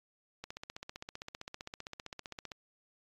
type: click train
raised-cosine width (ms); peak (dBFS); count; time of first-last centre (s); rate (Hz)
0.2; -25; 33; 0.44-2.518; 15.4
effects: AAC 32 kbps